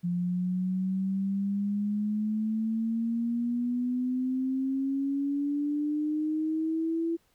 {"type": "exponential sweep", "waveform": "sine", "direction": "up", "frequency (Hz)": [174.3, 334.8], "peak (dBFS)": -26, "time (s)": [0.03, 7.17], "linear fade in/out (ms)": 20, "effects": ["pink hiss -69 dBFS RMS until 7.34 s"]}